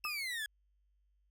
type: exponential sweep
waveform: 30% pulse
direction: down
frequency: 2660 to 1661.2 Hz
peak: -34 dBFS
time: 0.04-0.46 s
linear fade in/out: 2 ms
type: tone with exponential decay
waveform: sine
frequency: 1212 Hz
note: D#6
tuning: 46 cents flat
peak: -35 dBFS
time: 0.05-0.21 s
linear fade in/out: 0 ms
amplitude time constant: 33 ms
effects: added 50 Hz sine -70 dBFS peak until 1.3 s